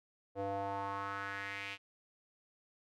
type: tone with band-pass filter sweep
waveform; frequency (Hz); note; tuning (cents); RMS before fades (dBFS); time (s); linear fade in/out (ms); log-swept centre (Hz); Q
square; 99; G2; +18; -40; 0.35-1.78; 50; 550 to 2700; 3.2
effects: none